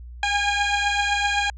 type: beating tone pair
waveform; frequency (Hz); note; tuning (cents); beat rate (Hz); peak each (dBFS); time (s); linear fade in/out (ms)
15% pulse; 812 / 819.8; G#5 / G#5; -39 / -23; 7.8; -15 / -19; 0.23-1.5; 2
effects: added 60 Hz sine -36 dBFS peak until 1.57 s + resampled to 16000 Hz